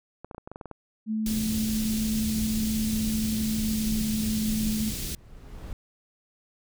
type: clicks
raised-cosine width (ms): 1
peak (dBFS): -25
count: 10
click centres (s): 0.246 / 0.312 / 0.347 / 0.381 / 0.475 / 0.516 / 0.559 / 0.612 / 0.657 / 0.713
type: tone with pitch glide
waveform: sine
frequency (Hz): 218 to 216.4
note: A3 to A3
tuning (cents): -16 to -29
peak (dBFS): -25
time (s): 1.06-4.93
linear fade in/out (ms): 50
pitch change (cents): -13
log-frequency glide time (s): 3.02-4.79
type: band-stop noise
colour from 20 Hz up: pink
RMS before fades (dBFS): -32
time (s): 1.26-5.15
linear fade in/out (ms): 2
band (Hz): 230 to 3900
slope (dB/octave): 12
type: noise with exponential growth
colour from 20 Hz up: brown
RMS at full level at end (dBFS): -35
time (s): 4.35-5.73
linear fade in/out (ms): 2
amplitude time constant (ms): 300
effects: none